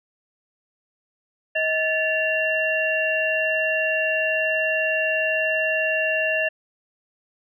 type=tone cluster; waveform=sine; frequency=633 / 1743 / 2756 Hz; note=D#5 / A6 / F7; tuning=+30 / -17 / -24 cents; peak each=-24 dBFS; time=1.55-6.49 s; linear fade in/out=10 ms; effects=none